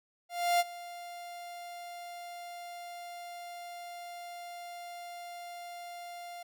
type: tone with ADSR envelope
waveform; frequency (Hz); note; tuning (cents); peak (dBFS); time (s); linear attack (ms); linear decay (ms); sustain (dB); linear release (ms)
45% pulse; 698.5; F5; 0; -23; 0.29-6.43; 310; 32; -19; 6
effects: none